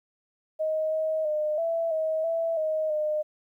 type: tone with pitch steps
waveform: sine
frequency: 627 / 631 / 608 / 664 / 634 / 661 / 626 / 609 Hz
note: D#5 / D#5 / D#5 / E5 / D#5 / E5 / D#5 / D#5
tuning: +13 / +24 / -40 / +12 / +32 / +5 / +10 / -37 cents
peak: -24 dBFS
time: 0.59-3.23 s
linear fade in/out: 20 ms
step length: 330 ms
effects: 11-bit